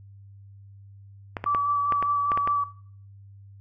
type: clicks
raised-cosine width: 0.5 ms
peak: -14 dBFS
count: 8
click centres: 1.368 / 1.441 / 1.548 / 1.923 / 2.026 / 2.318 / 2.375 / 2.475 s
type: tone with vibrato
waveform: sine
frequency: 1153 Hz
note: D6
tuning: 32 cents flat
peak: -21 dBFS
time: 1.46-2.64 s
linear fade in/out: 5 ms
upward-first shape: square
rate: 5 Hz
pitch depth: 11 cents each way
effects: noise-tail reverb RT60 0.5 s tail -18 dB re dry + added 99 Hz sine -45 dBFS peak until 3.6 s